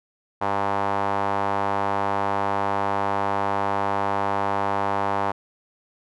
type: tone with band-pass filter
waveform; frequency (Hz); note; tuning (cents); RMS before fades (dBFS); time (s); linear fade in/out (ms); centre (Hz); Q
sawtooth; 100; G2; +35; -24; 0.41-5.32; 10; 910; 2.5
effects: none